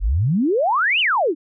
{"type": "exponential two-way sweep", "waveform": "sine", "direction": "up then down", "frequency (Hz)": [41.2, 3100, 274.7], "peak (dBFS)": -15, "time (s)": [0, 1.35], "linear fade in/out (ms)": 50, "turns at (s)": 1, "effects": []}